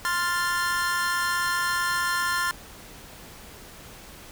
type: chord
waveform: 45% pulse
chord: F major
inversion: second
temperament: equal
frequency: 1046.5 / 1396.9 / 1760 Hz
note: C6 / F6 / A6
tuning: 0 / 0 / 0 cents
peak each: -28 dBFS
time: 0.05-2.51 s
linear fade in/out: 0 ms
effects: pink hiss -45 dBFS RMS until 4.31 s